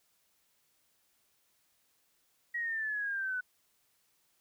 sine exponential sweep, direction down, 1915 to 1480 Hz, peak -32 dBFS, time 2.54-3.41 s, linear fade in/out 10 ms, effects white hiss -73 dBFS RMS until 4.4 s

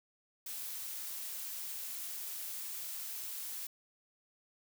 blue noise, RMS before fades -42 dBFS, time 0.46-3.67 s, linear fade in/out 5 ms, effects none

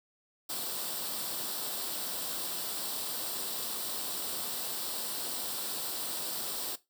white noise with comb filter, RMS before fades -36 dBFS, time 0.49-6.76 s, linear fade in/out 10 ms, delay 0.23 ms, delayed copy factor +0.6, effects noise-tail reverb RT60 0.2 s tail -17 dB re dry + high-pass 200 Hz 12 dB/octave

